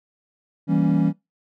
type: chord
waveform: triangle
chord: E diminished seventh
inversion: none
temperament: equal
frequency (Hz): 164.81 / 196 / 233.1 / 277.2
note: E3 / G3 / Bb3 / Db4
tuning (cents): 0 / 0 / 0 / 0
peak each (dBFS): -18 / -20 / -24 / -19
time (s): 0.67-1.13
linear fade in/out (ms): 50
effects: noise-tail reverb RT60 0.2 s tail -20 dB re dry + tanh soft clip ceiling -6 dBFS